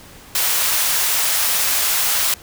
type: high-pass noise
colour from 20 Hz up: white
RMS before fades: -18 dBFS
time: 0.35-2.34 s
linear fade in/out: 2 ms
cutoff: 690 Hz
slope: 12 dB/octave
effects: pink hiss -42 dBFS RMS until 2.42 s